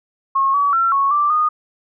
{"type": "tone with pitch steps", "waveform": "sine", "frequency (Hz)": [1086, 1138, 1351, 1105, 1174, 1230], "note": ["C#6", "C#6", "E6", "C#6", "D6", "D#6"], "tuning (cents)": [-36, 45, 42, -6, -1, -20], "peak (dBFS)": -13, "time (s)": [0.35, 1.49], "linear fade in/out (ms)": 10, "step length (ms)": 190, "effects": []}